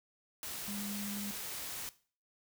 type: tone in noise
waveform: sine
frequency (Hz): 203.6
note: G#3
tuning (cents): -34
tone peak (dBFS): -40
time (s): 0.68-1.31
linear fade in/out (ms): 0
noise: white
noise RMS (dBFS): -42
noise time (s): 0.43-1.89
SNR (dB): -1
effects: noise-tail reverb RT60 0.4 s tail -17 dB re dry